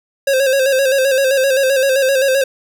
square tone with vibrato, 536 Hz, C5, 42 cents sharp, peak -12 dBFS, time 0.27-2.44 s, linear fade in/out 5 ms, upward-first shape square, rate 7.7 Hz, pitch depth 49 cents each way, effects none

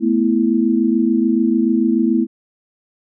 sine chord, A suspended second, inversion none, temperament equal, 220 / 246.9 / 329.6 Hz, A3 / B3 / E4, 0 / 0 / 0 cents, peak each -17 dBFS, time 0-2.27 s, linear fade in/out 50 ms, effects none

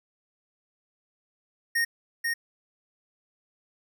square tone with echo, 1854 Hz, A#6, 10 cents flat, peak -23 dBFS, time 1.75-1.85 s, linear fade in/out 10 ms, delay 490 ms, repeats 1, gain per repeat -3 dB, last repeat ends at 2.34 s, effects none

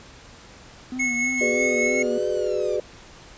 triangle tone with vibrato, 248.7 Hz, B3, 12 cents sharp, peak -26 dBFS, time 0.92-2.18 s, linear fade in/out 2 ms, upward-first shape sine, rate 3.1 Hz, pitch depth 64 cents each way
square tone with tremolo, 2188 Hz, C#7, 23 cents flat, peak -21 dBFS, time 0.99-2.03 s, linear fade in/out 10 ms, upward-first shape sine, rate 5 Hz, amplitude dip 35%
5% pulse linear two-way sweep, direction up then down, 1046.5 to 1547 to 1153 Hz, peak -31 dBFS, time 1.37-2.77 s, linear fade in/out 10 ms, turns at 2.29 s
sine chord, G# half-diminished seventh, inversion third, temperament just, 373.8 / 415.3 / 498.4 / 598 Hz, F#4 / G#4 / B4 / D5, +18 / 0 / +16 / +31 cents, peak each -27 dBFS, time 1.41-2.8 s, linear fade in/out 2 ms
effects pink hiss -46 dBFS RMS until 3.37 s + resampled to 16000 Hz

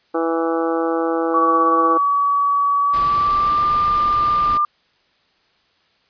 harmonic tone, 164.81 Hz, E3, in tune, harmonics 2 / 3 / 4 / 5 / 6 / 7 / 8 / 9, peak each -21 / -21 / -29 / -26 / -38 / -28 / -30 / -36 dBFS, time 0.14-1.98 s, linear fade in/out 10 ms
sine tone with pitch glide, 1137 to 1194.9 Hz, C#6 to D6, +44 to +30 cents, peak -14 dBFS, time 1.34-4.65 s, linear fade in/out 2 ms, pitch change +86 cents, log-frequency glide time 2.81-3.68 s
pink noise, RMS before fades -31 dBFS, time 2.93-4.58 s, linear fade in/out 10 ms
effects white hiss -60 dBFS RMS until 6.09 s + resampled to 11025 Hz

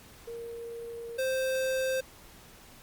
sine / square tone pair in turn, 466.2 / 523.3 Hz, A#4 / C5, 0 / 0 cents, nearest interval major second, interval 200 cents, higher second, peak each -37 / -28 dBFS, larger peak second, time 0.27-1.18 / 1.18-2.01 s, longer first, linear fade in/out 10 ms, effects pink hiss -53 dBFS RMS until 2.82 s + Opus 48 kbps

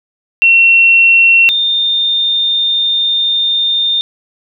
sine tone pair in turn, 2720 / 3626 Hz, F7 / A#7, -46 / -49 cents, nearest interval perfect fourth, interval 497 cents, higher second, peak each -4 / -10 dBFS, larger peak first, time 0.42-1.49 / 1.49-4.01 s, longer second, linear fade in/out 0 ms, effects none

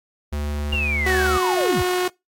square tone, 73.42 Hz, D2, in tune, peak -24 dBFS, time 0.32-1.38 s, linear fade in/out 10 ms
sine linear sweep, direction down, 2846 to 34.65 Hz, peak -21 dBFS, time 0.72-1.83 s, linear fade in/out 10 ms
sawtooth tone with pitch glide, 372.6 to 362.8 Hz, F#4 to F#4, +12 to -34 cents, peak -15 dBFS, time 1.06-2.08 s, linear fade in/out 5 ms, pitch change -46 cents, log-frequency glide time 1.26-1.6 s
effects noise-tail reverb RT60 0.2 s tail -23 dB re dry + AAC 64 kbps

